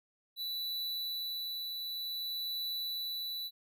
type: tone with tremolo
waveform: square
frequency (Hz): 3964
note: B7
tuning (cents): +6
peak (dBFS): -35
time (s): 0.36-3.51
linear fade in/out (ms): 50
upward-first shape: triangle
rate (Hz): 0.54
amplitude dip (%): 30
effects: none